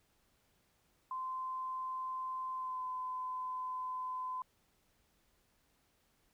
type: tone with pitch glide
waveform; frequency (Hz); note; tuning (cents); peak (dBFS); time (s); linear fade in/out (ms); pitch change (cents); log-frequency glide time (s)
sine; 1035 to 1019; C6 to C6; -19 to -46; -37; 1.11-4.42; 2; -27; 2.55-2.84
effects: pink hiss -74 dBFS RMS until 6.33 s